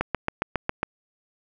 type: click train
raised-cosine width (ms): 0.5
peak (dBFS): -8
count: 7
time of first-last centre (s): 0.01-0.831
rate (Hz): 7.31
effects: none